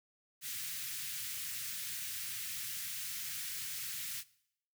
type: band-stop noise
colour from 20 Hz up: white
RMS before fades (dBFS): -41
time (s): 0.41-4.24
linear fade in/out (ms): 50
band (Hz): 160 to 1600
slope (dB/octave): 24
effects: noise-tail reverb RT60 0.7 s tail -20 dB re dry + high-pass 100 Hz 12 dB/octave